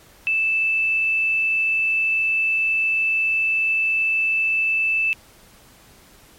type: tone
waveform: sine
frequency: 2637 Hz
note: E7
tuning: in tune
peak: -17 dBFS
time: 0.27-5.13 s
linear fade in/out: 0 ms
effects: pink hiss -50 dBFS RMS until 6.38 s + MP3 64 kbps